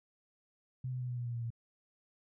sine tone with pitch steps, 128.4 / 126.56 / 124.74 / 122.96 / 121.19 / 119.46 / 117.74 / 116.06 Hz, C3 / B2 / B2 / B2 / B2 / A#2 / A#2 / A#2, -32 / +43 / +18 / -7 / -32 / +43 / +18 / -7 cents, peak -35 dBFS, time 0.84-1.504 s, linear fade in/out 5 ms, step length 83 ms, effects none

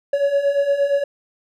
triangle beating tone pair, 557 / 565.6 Hz, C#5 / C#5, +8 / +35 cents, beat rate 8.6 Hz, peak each -20 / -15 dBFS, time 0.13-1.04 s, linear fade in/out 5 ms, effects none

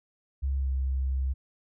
sine tone with pitch glide, 67.9 to 66.12 Hz, C#2 to C2, -35 to +19 cents, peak -25 dBFS, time 0.42-1.34 s, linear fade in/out 20 ms, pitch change -46 cents, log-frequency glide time 0.57-0.7 s, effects none

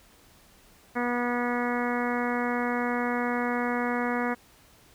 harmonic tone, 242.8 Hz, B3, 29 cents flat, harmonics 1 / 2 / 3 / 4 / 5 / 6 / 7 / 8 / 9, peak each -29 / -32 / -34 / -35 / -36 / -37 / -37 / -38 / -39 dBFS, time 0.95-4.35 s, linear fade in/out 20 ms, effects pink hiss -57 dBFS RMS until 4.94 s

